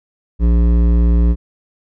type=tone with hard clipping; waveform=triangle; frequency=58.2 Hz; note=A#1; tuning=2 cents flat; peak=-11 dBFS; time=0.39-1.36 s; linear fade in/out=50 ms; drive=16 dB; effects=none

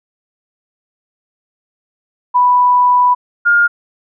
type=tone pair in turn; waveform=sine; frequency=987.8 / 1414.4 Hz; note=B5 / F6; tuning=0 / +22 cents; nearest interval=tritone; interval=622 cents; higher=second; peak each=-7 dBFS; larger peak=neither; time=2.34-3.15 / 3.45-3.68 s; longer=first; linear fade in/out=20 ms; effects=none

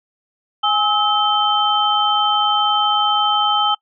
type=tone cluster; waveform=sine; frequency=832 / 1287 / 3099 Hz; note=G#5 / E6 / G7; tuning=+3 / -42 / -21 cents; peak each=-18 dBFS; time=0.63-3.75 s; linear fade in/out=10 ms; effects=noise-tail reverb RT60 0.1 s tail -25 dB re dry

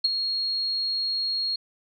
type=tone with ADSR envelope; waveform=sine; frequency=4285 Hz; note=C8; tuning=40 cents sharp; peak=-16 dBFS; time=0.04-1.56 s; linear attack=9 ms; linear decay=24 ms; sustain=-8 dB; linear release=6 ms; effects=none

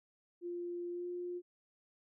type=tone with pitch glide; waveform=sine; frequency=349.2 to 354.1 Hz; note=F4 to F4; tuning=0 to +24 cents; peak=-38 dBFS; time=0.41-1.42 s; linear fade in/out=50 ms; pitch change=+24 cents; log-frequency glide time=0.91-1.07 s; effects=none

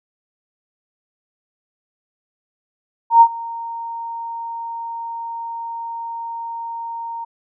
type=tone with ADSR envelope; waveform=sine; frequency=925 Hz; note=A#5; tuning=14 cents flat; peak=-3 dBFS; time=3.1-7.25 s; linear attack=110 ms; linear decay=67 ms; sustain=-22 dB; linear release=14 ms; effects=none

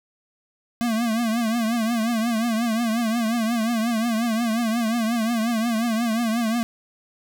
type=tone with vibrato; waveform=square; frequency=228.6 Hz; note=A#3; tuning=34 cents flat; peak=-21 dBFS; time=0.81-6.63 s; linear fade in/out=0 ms; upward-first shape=triangle; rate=5.6 Hz; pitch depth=110 cents each way; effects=none

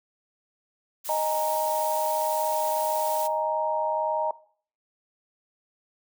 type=noise; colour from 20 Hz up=blue; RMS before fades=-35 dBFS; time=1.04-3.28 s; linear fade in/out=20 ms
type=chord; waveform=sine; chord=D# suspended fourth; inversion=none; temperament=equal; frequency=622.3 / 830.6 / 932.3 Hz; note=D#5 / G#5 / A#5; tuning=0 / 0 / 0 cents; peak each=-27 / -32 / -26 dBFS; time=1.09-4.31 s; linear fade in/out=2 ms
effects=noise-tail reverb RT60 0.5 s tail -19 dB re dry

